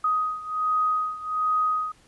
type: beating tone pair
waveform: sine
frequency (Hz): 1252 / 1253.3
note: D#6 / D#6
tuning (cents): +10 / +12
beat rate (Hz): 1.3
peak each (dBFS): -24 / -27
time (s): 0.04-1.92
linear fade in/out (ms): 5
effects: pink hiss -58 dBFS RMS until 2.07 s + resampled to 24000 Hz